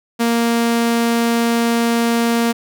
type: tone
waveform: sawtooth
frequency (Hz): 233.1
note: A#3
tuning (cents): 0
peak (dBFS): -10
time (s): 0.19-2.53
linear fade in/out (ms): 20
effects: none